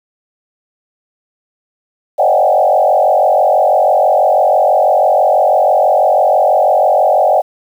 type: tone with frequency modulation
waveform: sine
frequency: 676 Hz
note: E5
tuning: 43 cents sharp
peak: -7 dBFS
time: 2.18-7.42 s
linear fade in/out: 20 ms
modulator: 46.1 Hz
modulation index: 2.7
effects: 7-bit